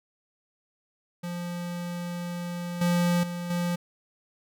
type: tone with level steps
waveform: square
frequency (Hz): 174.61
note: F3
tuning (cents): 0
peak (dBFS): -32 / -22 / -32 / -26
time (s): 1.23-3.76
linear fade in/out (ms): 10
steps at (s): 2.81 / 3.23 / 3.5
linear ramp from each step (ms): 5
effects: none